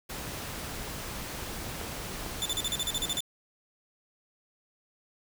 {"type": "noise", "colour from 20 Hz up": "pink", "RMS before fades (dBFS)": -38, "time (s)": [0.09, 3.2], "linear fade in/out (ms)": 10}
{"type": "clicks", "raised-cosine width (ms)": 1, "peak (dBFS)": -23, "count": 2, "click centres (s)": [1.814, 2.263]}
{"type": "tone bursts", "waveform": "sawtooth", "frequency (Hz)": 3526, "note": "A7", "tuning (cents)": 3, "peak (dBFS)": -25, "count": 11, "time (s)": [2.42, 3.205], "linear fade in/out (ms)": 0, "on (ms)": 35, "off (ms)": 40}
{"effects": []}